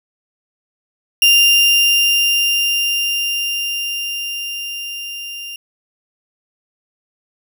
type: tone with level ramp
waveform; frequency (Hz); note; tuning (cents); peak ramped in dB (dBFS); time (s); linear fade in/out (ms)
35% pulse; 2794; F7; 0; -6 to -26; 1.22-5.56; 2
effects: none